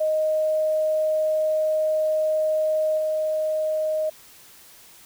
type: tone with level steps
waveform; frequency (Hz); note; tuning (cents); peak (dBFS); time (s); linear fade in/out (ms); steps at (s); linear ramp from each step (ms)
sine; 622.3; D#5; 0; -19 / -21; 0-4.1; 10; 2.97; 20
effects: white hiss -49 dBFS RMS until 5.05 s